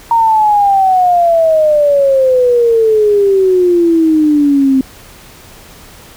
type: exponential sweep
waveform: sine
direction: down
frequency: 932.3 to 261.6 Hz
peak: -6 dBFS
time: 0.11-4.81 s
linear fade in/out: 2 ms
effects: pink hiss -37 dBFS RMS until 6.16 s